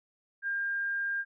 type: tone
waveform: sine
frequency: 1604 Hz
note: G6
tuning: 39 cents sharp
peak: -29 dBFS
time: 0.42-1.25 s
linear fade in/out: 50 ms
effects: none